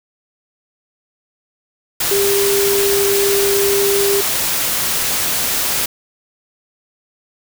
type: tone in noise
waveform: sine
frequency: 398.9 Hz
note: G4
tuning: 30 cents sharp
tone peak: -14 dBFS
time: 2.11-4.21 s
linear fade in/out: 5 ms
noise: white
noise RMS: -18 dBFS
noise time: 2-5.86 s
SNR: +1 dB
effects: none